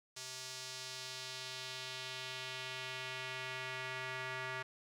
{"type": "tone with band-pass filter sweep", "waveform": "square", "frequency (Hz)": 129.2, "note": "C3", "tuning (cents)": -21, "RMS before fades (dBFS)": -44, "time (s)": [0.16, 4.63], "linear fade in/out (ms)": 10, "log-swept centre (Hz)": [5900, 1800], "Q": 1.4, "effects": []}